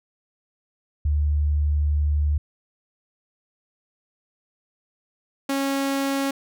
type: tone pair in turn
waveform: sine / sawtooth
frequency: 74 / 274.6 Hz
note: D2 / C#4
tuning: +14 / -16 cents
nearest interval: octave + major seventh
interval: 2270 cents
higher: second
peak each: -18 dBFS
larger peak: neither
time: 1.05-2.38 / 5.49-6.31 s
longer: first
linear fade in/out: 5 ms
effects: none